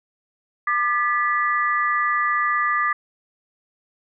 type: tone cluster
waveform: sine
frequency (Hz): 1197 / 1714 / 1962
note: D6 / A6 / B6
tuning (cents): +33 / -46 / -12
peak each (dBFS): -20 / -26 / -24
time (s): 0.67-2.93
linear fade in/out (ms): 5
effects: none